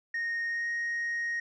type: tone with pitch glide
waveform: sine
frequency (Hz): 1856 to 1871.1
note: A#6 to A#6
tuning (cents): -8 to +6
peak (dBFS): -27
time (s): 0.14-1.4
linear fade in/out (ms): 5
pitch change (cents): +14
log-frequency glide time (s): 0.48-0.69
effects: tanh soft clip ceiling -28 dBFS